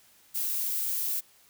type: noise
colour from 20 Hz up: violet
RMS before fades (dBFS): -30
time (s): 0.34-1.21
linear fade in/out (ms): 20
effects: white hiss -60 dBFS RMS until 1.49 s